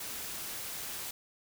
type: noise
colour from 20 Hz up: white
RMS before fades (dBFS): -40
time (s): 0-1.11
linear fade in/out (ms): 5
effects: none